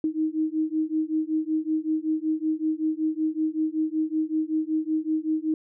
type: beating tone pair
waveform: sine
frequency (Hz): 311.1 / 316.4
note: D#4 / D#4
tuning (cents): 0 / +29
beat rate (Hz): 5.3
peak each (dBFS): -26 / -26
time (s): 0.04-5.54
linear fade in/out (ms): 2
effects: none